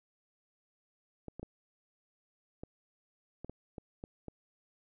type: clicks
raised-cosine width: 2 ms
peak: -29 dBFS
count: 9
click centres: 1.283 / 1.396 / 1.43 / 2.635 / 3.446 / 3.496 / 3.782 / 4.039 / 4.283 s
effects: none